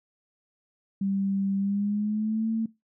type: tone with pitch glide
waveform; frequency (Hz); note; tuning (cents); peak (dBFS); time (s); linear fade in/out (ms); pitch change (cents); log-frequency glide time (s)
sine; 196 to 223.8; G3 to A3; 0 to +30; -24; 1.01-2.66; 5; +230; 1.57-2.49
effects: noise-tail reverb RT60 0.2 s tail -20 dB re dry